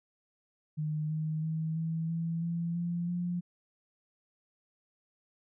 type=tone with pitch steps; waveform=sine; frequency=153.2 / 156.24 / 159.34 / 162.5 / 165.72 / 169.01 / 172.36 / 175.78 Hz; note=D#3 / D#3 / D#3 / E3 / E3 / E3 / F3 / F3; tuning=-27 / +8 / +42 / -24 / +9 / +44 / -22 / +12 cents; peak=-30 dBFS; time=0.77-3.41 s; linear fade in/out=20 ms; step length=330 ms; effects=none